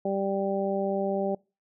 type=harmonic tone; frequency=196 Hz; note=G3; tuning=in tune; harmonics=1 / 2 / 3 / 4; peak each=-31 / -30 / -29 / -34 dBFS; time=0.05-1.35 s; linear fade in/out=5 ms; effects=noise-tail reverb RT60 0.3 s tail -25 dB re dry